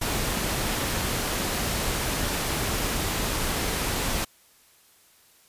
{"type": "noise", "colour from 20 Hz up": "pink", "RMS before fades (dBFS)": -27, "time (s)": [0.01, 4.25], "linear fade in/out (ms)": 10, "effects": ["white hiss -58 dBFS RMS until 5.48 s", "resampled to 32000 Hz"]}